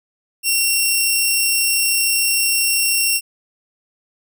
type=tone; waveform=10% pulse; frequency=2733 Hz; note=F7; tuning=38 cents flat; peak=-6 dBFS; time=0.43-3.21 s; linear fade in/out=50 ms; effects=none